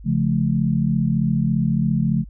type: chord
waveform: sine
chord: Db augmented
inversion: none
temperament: just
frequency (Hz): 138.59 / 173.24 / 216.5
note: Db3 / F3 / A3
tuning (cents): 0 / -14 / -28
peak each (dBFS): -21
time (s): 0.04-2.25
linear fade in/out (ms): 50
effects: added 50 Hz sine -36 dBFS peak until 2.29 s